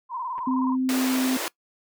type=tone with vibrato; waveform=sine; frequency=987.8 Hz; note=B5; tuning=in tune; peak=-28 dBFS; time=0.09-0.77 s; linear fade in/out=50 ms; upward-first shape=square; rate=19 Hz; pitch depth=78 cents each way
type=clicks; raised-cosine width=0.5 ms; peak=-30 dBFS; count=2; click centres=0.381 / 0.39 s
type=tone; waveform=sine; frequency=259.1 Hz; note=C4; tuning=17 cents flat; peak=-21 dBFS; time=0.47-1.37 s; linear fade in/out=5 ms
type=high-pass noise; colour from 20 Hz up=pink; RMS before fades=-30 dBFS; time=0.89-1.48 s; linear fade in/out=0 ms; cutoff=290 Hz; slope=96 dB/octave
effects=noise-tail reverb RT60 0.1 s tail -21 dB re dry